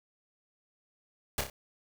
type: noise with echo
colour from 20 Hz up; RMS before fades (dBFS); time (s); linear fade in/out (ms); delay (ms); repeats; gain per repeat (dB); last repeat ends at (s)
pink; -30; 1.38-1.41; 2; 30; 3; -6; 1.5
effects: none